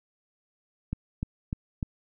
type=click train; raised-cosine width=5 ms; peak=-17 dBFS; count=4; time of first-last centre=0.93-1.828 s; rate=3.34 Hz; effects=none